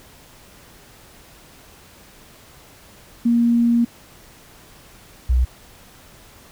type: tone pair in turn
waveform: sine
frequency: 235.5 / 62.38 Hz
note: A#3 / B1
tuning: +18 / +18 cents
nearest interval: octave + major seventh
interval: 2300 cents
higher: first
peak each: -13 dBFS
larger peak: neither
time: 3.25-3.85 / 5.29-5.45 s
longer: first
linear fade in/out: 10 ms
effects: pink hiss -47 dBFS RMS until 6.51 s